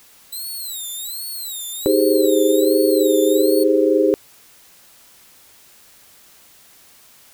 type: tone with vibrato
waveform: 5% pulse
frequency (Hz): 3951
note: B7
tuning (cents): 0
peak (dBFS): -20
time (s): 0.32-3.64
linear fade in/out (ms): 10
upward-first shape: sine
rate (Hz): 1.3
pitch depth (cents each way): 190
type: chord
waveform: sine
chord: Ab major seventh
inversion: second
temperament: equal with one note detuned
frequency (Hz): 314.4 / 392 / 415.3 / 523.3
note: Eb4 / G4 / Ab4 / C5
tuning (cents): +18 / 0 / 0 / 0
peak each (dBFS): -18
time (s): 1.86-4.14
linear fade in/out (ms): 0
effects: white hiss -49 dBFS RMS until 7.33 s